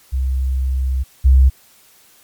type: tone pair in turn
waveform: sine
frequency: 65.41 / 65.66 Hz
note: C2 / C2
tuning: 0 / +7 cents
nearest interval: unison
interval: 7 cents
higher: second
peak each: -15 / -6 dBFS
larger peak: second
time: 0.12-1.04 / 1.24-1.5 s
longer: first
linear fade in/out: 20 ms
effects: white hiss -50 dBFS RMS until 2.23 s + MP3 96 kbps